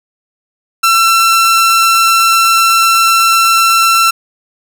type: tone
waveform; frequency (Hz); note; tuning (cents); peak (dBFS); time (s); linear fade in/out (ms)
sawtooth; 1346; E6; +36; -3; 0.83-4.11; 10
effects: none